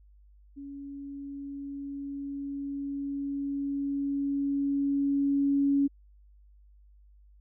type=tone with level ramp; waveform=sine; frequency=280 Hz; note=C#4; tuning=18 cents sharp; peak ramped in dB=-39 to -21 dBFS; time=0.56-5.88 s; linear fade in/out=20 ms; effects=added 50 Hz sine -54 dBFS peak until 7.4 s